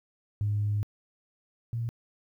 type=tone pair in turn; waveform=sine; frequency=103.83 / 116.55 Hz; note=G#2 / A#2; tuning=0 / 0 cents; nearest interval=major second; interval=200 cents; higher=second; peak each=-24 / -28 dBFS; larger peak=first; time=0.41-0.83 / 1.73-1.89 s; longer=first; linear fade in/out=0 ms; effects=tanh soft clip ceiling -20 dBFS + 11-bit